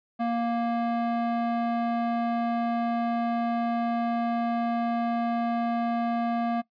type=tone with band-pass filter; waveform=square; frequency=234 Hz; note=A#3; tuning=7 cents sharp; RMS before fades=-27 dBFS; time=0.19-6.62 s; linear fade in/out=20 ms; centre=600 Hz; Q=1.1; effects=noise-tail reverb RT60 0.1 s tail -19 dB re dry + resampled to 11025 Hz